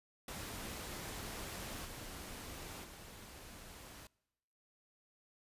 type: noise with level steps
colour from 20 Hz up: pink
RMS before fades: -45 / -48 / -53 dBFS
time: 0.28-4.07 s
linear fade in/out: 2 ms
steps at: 1.84 / 2.83 s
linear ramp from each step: 20 ms
effects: noise-tail reverb RT60 1.0 s tail -25 dB re dry + resampled to 32000 Hz